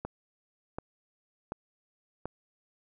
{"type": "click train", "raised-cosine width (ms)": 1, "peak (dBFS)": -21, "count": 4, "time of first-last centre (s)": [0.05, 2.256], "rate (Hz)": 1.36, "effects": []}